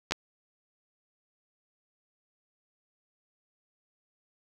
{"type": "clicks", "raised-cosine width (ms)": 0.2, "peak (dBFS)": [-15, -8], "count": 2, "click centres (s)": [0.11, 0.121], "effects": []}